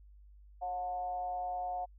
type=tone with frequency modulation; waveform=sine; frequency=722 Hz; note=F#5; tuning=43 cents flat; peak=-34 dBFS; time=0.61-1.86 s; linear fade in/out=20 ms; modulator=173 Hz; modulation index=0.48; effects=added 50 Hz sine -54 dBFS peak until 1.98 s